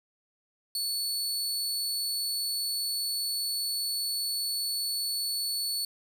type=tone; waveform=sawtooth; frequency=4435 Hz; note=C#8; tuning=in tune; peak=-26 dBFS; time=0.75-5.85 s; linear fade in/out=2 ms; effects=none